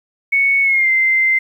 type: tone with pitch glide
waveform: sine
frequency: 2216 to 2080 Hz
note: C#7 to C7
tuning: -1 to -11 cents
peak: -11 dBFS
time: 0.32-1.39 s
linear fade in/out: 10 ms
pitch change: -110 cents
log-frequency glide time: 0.62-0.9 s
effects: 8-bit